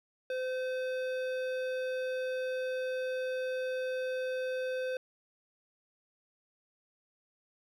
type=tone with hard clipping; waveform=triangle; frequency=513 Hz; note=C5; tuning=34 cents flat; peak=-34 dBFS; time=0.3-4.97 s; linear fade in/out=2 ms; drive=17 dB; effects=none